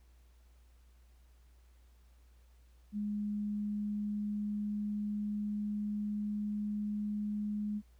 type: tone with pitch glide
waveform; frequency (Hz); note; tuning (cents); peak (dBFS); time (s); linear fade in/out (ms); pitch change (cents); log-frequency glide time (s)
sine; 207.7 to 208.9; G#3 to G#3; 0 to +10; -33; 2.92-7.82; 50; +10; 3.31-7.7
effects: added 60 Hz sine -59 dBFS peak until 7.99 s + pink hiss -73 dBFS RMS until 7.99 s